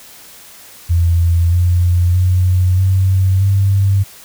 sine tone with pitch steps, 85 / 88.1 / 91.31 / 94.64 / 98.09 Hz, F2 / F2 / F#2 / F#2 / G2, -46 / +16 / -22 / +40 / +2 cents, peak -9 dBFS, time 0.89-4.04 s, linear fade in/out 20 ms, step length 630 ms, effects white hiss -39 dBFS RMS until 4.24 s

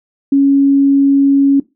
sine tone, 277.2 Hz, C#4, in tune, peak -6 dBFS, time 0.32-1.6 s, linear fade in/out 5 ms, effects noise-tail reverb RT60 0.2 s tail -18 dB re dry

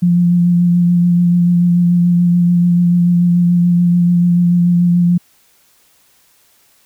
sine tone with vibrato, 174.61 Hz, F3, in tune, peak -8 dBFS, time 0.02-5.18 s, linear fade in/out 10 ms, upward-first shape sine, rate 6.9 Hz, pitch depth 17 cents each way, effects white hiss -53 dBFS RMS until 6.85 s

